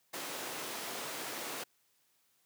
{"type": "high-pass noise", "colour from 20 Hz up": "pink", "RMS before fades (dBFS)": -41, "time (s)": [0.13, 1.64], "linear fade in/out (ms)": 10, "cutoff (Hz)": 330, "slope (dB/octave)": 12, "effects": ["white hiss -73 dBFS RMS until 2.45 s", "high-pass 80 Hz 12 dB/octave"]}